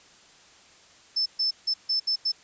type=tone bursts at uneven times; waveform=sine; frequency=5274 Hz; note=E8; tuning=in tune; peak=-22 dBFS; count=6; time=1.16-1.26 / 1.39-1.51 / 1.67-1.74 / 1.89-2 / 2.07-2.16 / 2.25-2.32 s; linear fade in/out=10 ms; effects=white hiss -54 dBFS RMS until 2.43 s + resampled to 16000 Hz